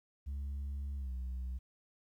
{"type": "tone with pitch glide", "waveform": "sine", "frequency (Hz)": [69.7, 63.18], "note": ["C#2", "B1"], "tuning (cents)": [10, 40], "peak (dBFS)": -34, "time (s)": [0.26, 1.59], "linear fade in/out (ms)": 20, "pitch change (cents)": -170, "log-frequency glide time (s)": [0.96, 1.12], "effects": ["tanh soft clip ceiling -36 dBFS", "12-bit"]}